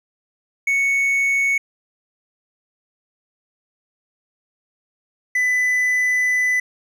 triangle tone pair in turn, 2217 / 1998.1 Hz, C#7 / B6, 0 / +20 cents, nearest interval major second, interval 180 cents, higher first, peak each -14 dBFS, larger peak neither, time 0.67-1.58 / 5.35-6.6 s, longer second, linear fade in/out 5 ms, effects none

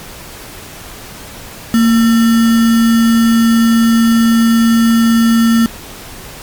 sine tone with sample-and-hold, 229.5 Hz, A#3, 27 cents flat, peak -6 dBFS, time 1.74-5.66 s, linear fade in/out 0 ms, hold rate 1575 Hz, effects pink hiss -31 dBFS RMS until 6.42 s + MP3 96 kbps

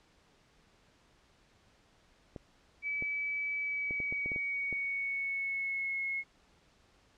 clicks, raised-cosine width 2 ms, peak -29 dBFS, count 9, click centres 2.362 / 3.024 / 3.909 / 4.002 / 4.125 / 4.26 / 4.318 / 4.361 / 4.727 s
sine tone with pitch glide, 2294 to 2174 Hz, D7 to C#7, -41 to -34 cents, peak -32 dBFS, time 2.82-6.24 s, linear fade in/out 50 ms, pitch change -93 cents, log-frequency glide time 3.59-6 s
effects pink hiss -66 dBFS RMS until 7.17 s + low-pass 6000 Hz 12 dB/octave

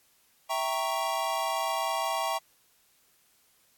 square chord, E diminished seventh, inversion none, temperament equal, 659.3 / 784 / 932.3 / 1108.7 Hz, E5 / G5 / Bb5 / Db6, 0 / 0 / 0 / 0 cents, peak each -34 dBFS, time 0.49-2.39 s, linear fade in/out 20 ms, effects white hiss -65 dBFS RMS until 3.77 s + AAC 64 kbps

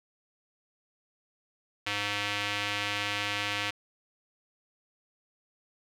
square tone with band-pass filter, 102.6 Hz, G#2, 21 cents flat, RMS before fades -32 dBFS, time 1.86-3.71 s, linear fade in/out 10 ms, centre 2700 Hz, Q 1.6, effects 9-bit

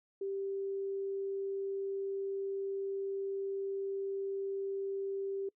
sine tone, 392 Hz, G4, in tune, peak -34 dBFS, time 0.21-5.49 s, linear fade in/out 5 ms, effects noise-tail reverb RT60 0.1 s tail -25 dB re dry

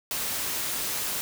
white noise, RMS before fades -30 dBFS, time 0.11-1.21 s, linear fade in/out 0 ms, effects none

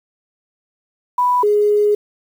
sine tone pair in turn, 987.8 / 416.1 Hz, B5 / G#4, 0 / +3 cents, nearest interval octave + minor third, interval 1497 cents, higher first, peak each -12 / -11 dBFS, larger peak second, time 1.18-1.43 / 1.43-1.95 s, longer second, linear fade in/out 5 ms, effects 7-bit

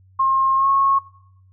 sine tone with pitch glide, 1069 to 1093.4 Hz, C6 to C#6, +37 to -24 cents, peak -14 dBFS, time 0.19-0.99 s, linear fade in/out 10 ms, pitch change +39 cents, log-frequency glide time 0.56-0.68 s, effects noise-tail reverb RT60 0.8 s tail -20 dB re dry + added 94 Hz sine -49 dBFS peak until 1.52 s

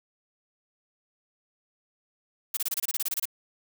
blue noise bursts, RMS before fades -28 dBFS, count 13, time 2.54-3.255 s, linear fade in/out 5 ms, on 31 ms, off 26 ms, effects none

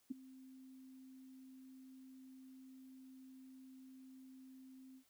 sine tone with ADSR envelope, 261.6 Hz, C4, in tune, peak -36 dBFS, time 0.1-5.04 s, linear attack 12 ms, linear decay 13 ms, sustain -19 dB, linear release 80 ms, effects white hiss -75 dBFS RMS until 5.09 s

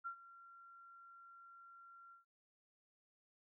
sine tone with ADSR envelope, 1373 Hz, F6, 30 cents flat, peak -40 dBFS, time 0.04-2.25 s, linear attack 25 ms, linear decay 86 ms, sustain -17 dB, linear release 130 ms, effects none

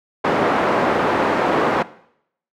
pink band-pass noise, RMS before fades -18 dBFS, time 0.24-1.83 s, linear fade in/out 10 ms, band 320 to 1300 Hz, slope 12 dB/octave, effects noise-tail reverb RT60 0.7 s tail -18 dB re dry

